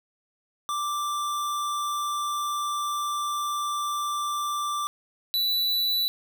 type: tone pair in turn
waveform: square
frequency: 1177 / 3959 Hz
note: D6 / B7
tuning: +3 / +3 cents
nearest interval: octave + major sixth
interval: 2100 cents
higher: second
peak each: -27 / -23 dBFS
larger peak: second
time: 0.69-4.87 / 5.34-6.08 s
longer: first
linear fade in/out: 0 ms
effects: none